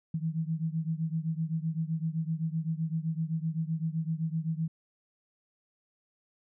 sine beating tone pair, 158.6 / 166.4 Hz, D#3 / E3, +33 / +17 cents, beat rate 7.8 Hz, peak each -31 / -33 dBFS, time 0.14-4.68 s, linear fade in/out 5 ms, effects none

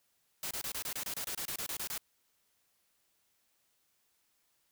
white noise bursts, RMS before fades -38 dBFS, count 15, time 0.43-1.979 s, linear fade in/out 2 ms, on 79 ms, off 26 ms, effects white hiss -75 dBFS RMS until 4.71 s

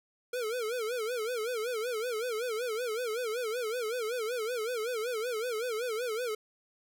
square tone with vibrato, 465 Hz, A#4, 4 cents flat, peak -32 dBFS, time 0.33-6.35 s, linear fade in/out 5 ms, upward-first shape sine, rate 5.3 Hz, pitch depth 150 cents each way, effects none

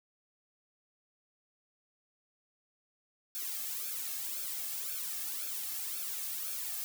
blue noise with flanger, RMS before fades -38 dBFS, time 3.35-6.84 s, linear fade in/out 0 ms, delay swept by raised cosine 1 to 2.1 ms, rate 1.9 Hz, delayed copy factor -0.85, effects none

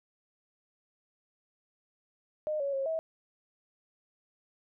sine tone with pitch steps, 612 / 559 / 542 / 645 Hz, D#5 / C#5 / C#5 / E5, -29 / +14 / -39 / -38 cents, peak -29 dBFS, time 2.47-2.99 s, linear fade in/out 0 ms, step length 130 ms, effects none

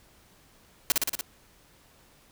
white noise with echo, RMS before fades -22 dBFS, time 0.9-0.92 s, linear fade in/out 0 ms, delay 58 ms, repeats 5, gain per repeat -2 dB, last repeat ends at 1.21 s, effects pink hiss -59 dBFS RMS until 2.31 s

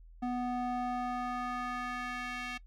square tone with band-pass filter sweep, 246.9 Hz, B3, in tune, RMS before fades -36 dBFS, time 0.22-2.58 s, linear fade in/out 10 ms, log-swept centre 510 to 2400 Hz, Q 1.6, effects noise-tail reverb RT60 0.1 s tail -20 dB re dry + added 41 Hz sine -51 dBFS peak until 2.66 s

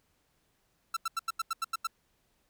45% pulse tone bursts, 1339 Hz, E6, 27 cents sharp, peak -29 dBFS, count 9, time 0.94-1.871 s, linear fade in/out 5 ms, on 27 ms, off 86 ms, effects pink hiss -73 dBFS RMS until 2.49 s

